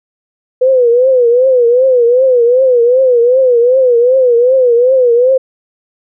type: tone with vibrato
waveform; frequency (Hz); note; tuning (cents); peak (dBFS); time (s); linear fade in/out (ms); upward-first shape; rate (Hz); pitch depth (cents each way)
sine; 497.6; B4; +13; -5; 0.61-5.38; 10; triangle; 2.6; 130
effects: none